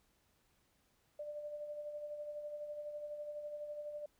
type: tone with tremolo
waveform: sine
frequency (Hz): 593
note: D5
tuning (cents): +17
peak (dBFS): -40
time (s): 1.19-4.06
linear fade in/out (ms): 5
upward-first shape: sine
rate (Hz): 12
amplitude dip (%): 45
effects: pink hiss -75 dBFS RMS until 4.19 s